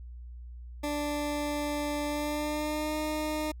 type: tone with pitch glide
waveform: 20% pulse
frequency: 293.7 to 306.5 Hz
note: D4 to D#4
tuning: 0 to -26 cents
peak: -25 dBFS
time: 0.83-3.52 s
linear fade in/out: 10 ms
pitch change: +74 cents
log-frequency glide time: 2.06-2.97 s
effects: added 60 Hz sine -41 dBFS peak until 3.6 s